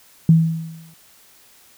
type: tone with exponential decay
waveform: sine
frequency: 162.8 Hz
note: E3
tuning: 21 cents flat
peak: -6 dBFS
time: 0.29-0.94 s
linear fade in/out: 2 ms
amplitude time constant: 140 ms
effects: white hiss -51 dBFS RMS until 1.77 s